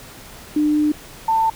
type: tone pair in turn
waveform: sine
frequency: 300.4 / 893.4 Hz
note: D4 / A5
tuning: +39 / +26 cents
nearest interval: octave + perfect fifth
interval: 1887 cents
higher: second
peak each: -14 / -14 dBFS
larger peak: neither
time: 0.56-0.92 / 1.28-1.5 s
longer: first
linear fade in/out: 5 ms
effects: pink hiss -40 dBFS RMS until 1.55 s